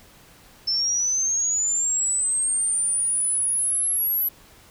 sine linear sweep, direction up, 5274 to 11810 Hz, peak -20 dBFS, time 0.67-4.29 s, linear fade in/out 10 ms, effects pink hiss -51 dBFS RMS until 4.7 s

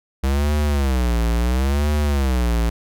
square tone with vibrato, 65.4 Hz, C2, in tune, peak -17 dBFS, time 0.23-2.7 s, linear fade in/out 10 ms, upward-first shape sine, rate 0.73 Hz, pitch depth 230 cents each way, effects none

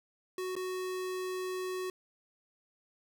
square tone with dropouts, 370 Hz, F#4, in tune, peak -35 dBFS, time 0.38-1.9 s, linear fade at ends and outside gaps 2 ms, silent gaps 0.554-0.564 s, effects none

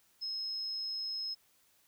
sine tone, 5160 Hz, E8, 38 cents flat, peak -35 dBFS, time 0.21-1.35 s, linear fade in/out 20 ms, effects white hiss -69 dBFS RMS until 1.87 s

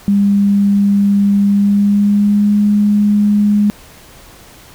sine tone with pitch glide, 201 to 206.8 Hz, G3 to G#3, +44 to -7 cents, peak -8 dBFS, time 0.08-3.7 s, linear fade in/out 0 ms, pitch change +49 cents, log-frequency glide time 1.47-2.59 s, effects pink hiss -40 dBFS RMS until 4.74 s

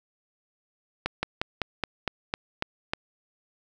slowing click train, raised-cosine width 0.3 ms, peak -10 dBFS, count 9, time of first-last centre 1.06-2.935 s, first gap 170 ms, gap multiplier 1.09, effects none

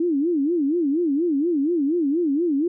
sine tone with vibrato, 311.1 Hz, D#4, in tune, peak -18 dBFS, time 0-2.68 s, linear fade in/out 5 ms, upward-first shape sine, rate 4.2 Hz, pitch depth 230 cents each way, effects none

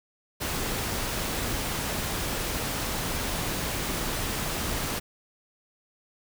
pink noise, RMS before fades -30 dBFS, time 0.4-5 s, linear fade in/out 20 ms, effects none

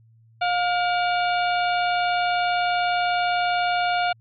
harmonic tone with a mistuned harmonic, 711 Hz, F5, 31 cents sharp, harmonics 1 / 2 / 3 / 4 / 5 / 6, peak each -21 / -27 / -31 / -33 / -35 / -37 dBFS, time 0.41-4.13 s, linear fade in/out 10 ms, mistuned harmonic 3, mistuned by +130 cents, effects added 113 Hz sine -52 dBFS peak until 4.2 s

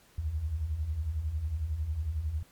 sine beating tone pair, 69.3 / 80.3 Hz, C#2 / E2, 0 / -45 cents, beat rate 11 Hz, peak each -37 / -30 dBFS, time 0.18-2.43 s, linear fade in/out 5 ms, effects pink hiss -61 dBFS RMS until 2.51 s + MP3 96 kbps

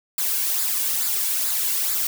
blue noise with flanger, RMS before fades -23 dBFS, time 0.18-2.07 s, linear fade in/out 2 ms, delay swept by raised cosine 0.33 to 1.63 ms, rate 2.3 Hz, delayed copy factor -0.55, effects none

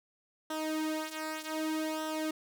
sawtooth tone with flanger, 312.9 Hz, D#4, 10 cents sharp, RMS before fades -35 dBFS, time 0.5-2.31 s, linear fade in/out 5 ms, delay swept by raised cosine 0.43 to 3.53 ms, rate 0.65 Hz, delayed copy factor -0.75, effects none

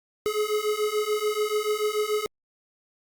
square beating tone pair, 420 / 426.9 Hz, G#4 / G#4, +19 / +48 cents, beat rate 6.9 Hz, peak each -28 / -27 dBFS, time 0.26-2.26 s, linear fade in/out 0 ms, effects Opus 48 kbps

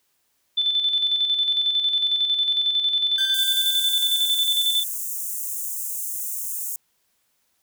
sine tone with tremolo, 3520 Hz, A7, in tune, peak -17 dBFS, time 0.57-4.84 s, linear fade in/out 10 ms, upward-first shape square, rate 11 Hz, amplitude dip 45%
sawtooth tone with exponential decay, 1568 Hz, G6, in tune, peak -24 dBFS, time 3.18-4.98 s, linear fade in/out 2 ms, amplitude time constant 390 ms
white high-pass noise, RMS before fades -29 dBFS, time 3.34-6.76 s, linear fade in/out 2 ms, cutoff 6600 Hz, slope 48 dB/octave
effects white hiss -69 dBFS RMS until 7.62 s

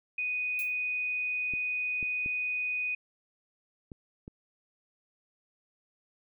sine tone, 2487 Hz, D#7, 1 cent flat, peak -29 dBFS, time 0.18-2.95 s, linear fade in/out 5 ms
violet noise with exponential decay, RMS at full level -38 dBFS, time 0.59-0.76 s, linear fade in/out 1 ms, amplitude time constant 35 ms
clicks, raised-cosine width 3 ms, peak -30 dBFS, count 5, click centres 1.537 / 2.028 / 2.261 / 3.918 / 4.279 s
effects none

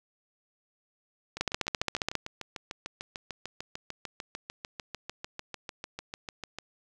two click trains, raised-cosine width 0.2 ms, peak -20 / -10 dBFS, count 36 / 12, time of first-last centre 1.37-6.586 / 1.41-2.153 s, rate 6.71 / 14.8 Hz, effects none

